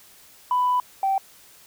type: tone pair in turn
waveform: sine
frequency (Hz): 994 / 776.6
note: B5 / G5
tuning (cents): +11 / -16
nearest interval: major third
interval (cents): 427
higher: first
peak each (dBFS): -17 / -18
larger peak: first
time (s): 0.51-0.8 / 1.03-1.18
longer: first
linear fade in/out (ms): 2
effects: tanh soft clip ceiling -14 dBFS + white hiss -51 dBFS RMS until 1.66 s